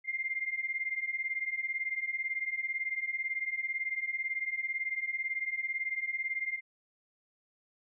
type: beating tone pair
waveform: sine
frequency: 2093 / 2111 Hz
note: C7 / C7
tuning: 0 / +15 cents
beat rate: 18 Hz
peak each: -36 / -34 dBFS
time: 0.04-6.61 s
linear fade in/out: 50 ms
effects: none